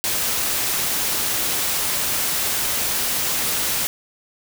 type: noise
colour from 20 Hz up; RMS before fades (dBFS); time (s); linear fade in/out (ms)
white; -22; 0.04-3.87; 0
effects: none